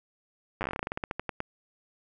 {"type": "slowing click train", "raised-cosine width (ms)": 0.5, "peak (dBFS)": -16, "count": 20, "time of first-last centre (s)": [0.61, 1.404], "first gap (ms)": 9, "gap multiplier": 1.15, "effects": []}